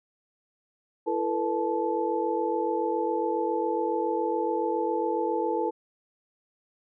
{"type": "tone cluster", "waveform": "sine", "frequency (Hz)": [334.3, 442.1, 489.3, 870], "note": ["E4", "A4", "B4", "A5"], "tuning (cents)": [24, 8, -16, -20], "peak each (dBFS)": -30, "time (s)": [1.06, 5.71], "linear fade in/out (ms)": 20, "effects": []}